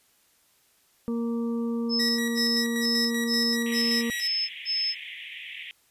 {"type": "harmonic tone", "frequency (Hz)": 233.1, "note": "A#3", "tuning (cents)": 0, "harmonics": [1, 2, 4, 5], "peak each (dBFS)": [-26, -33, -49, -46], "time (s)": [1.08, 4.1], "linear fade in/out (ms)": 0}
{"type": "tone bursts", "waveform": "sine", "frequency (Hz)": 5220, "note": "E8", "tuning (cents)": -18, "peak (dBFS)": -24, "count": 7, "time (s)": [1.89, 4.95], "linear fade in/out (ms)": 50, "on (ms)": 300, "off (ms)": 160}
{"type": "tone with tremolo", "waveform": "sawtooth", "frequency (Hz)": 1922, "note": "B6", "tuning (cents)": -48, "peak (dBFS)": -25, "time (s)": [1.99, 4.28], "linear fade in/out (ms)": 10, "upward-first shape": "square", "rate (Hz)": 5.2, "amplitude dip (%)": 45}
{"type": "band-pass noise", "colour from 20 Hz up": "pink", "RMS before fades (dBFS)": -40, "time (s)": [3.66, 5.71], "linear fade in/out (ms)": 0, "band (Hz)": [1900, 3400], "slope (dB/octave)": 96}
{"effects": ["white hiss -64 dBFS RMS until 5.9 s", "resampled to 32000 Hz"]}